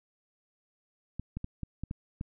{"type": "clicks", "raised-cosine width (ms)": 5, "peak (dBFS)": -23, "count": 7, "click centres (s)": [1.196, 1.37, 1.444, 1.633, 1.836, 1.911, 2.211], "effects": []}